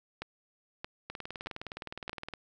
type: two click trains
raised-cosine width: 0.3 ms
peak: -23 / -21 dBFS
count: 25 / 4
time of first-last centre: 1.1-2.337 / 0.22-2.095 s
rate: 19.4 / 1.6 Hz
effects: none